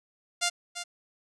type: tone with echo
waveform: 5% pulse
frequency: 700 Hz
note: F5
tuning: 4 cents sharp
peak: -13 dBFS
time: 0.41-0.5 s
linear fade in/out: 20 ms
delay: 340 ms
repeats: 1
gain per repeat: -10 dB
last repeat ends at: 0.84 s
effects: resampled to 22050 Hz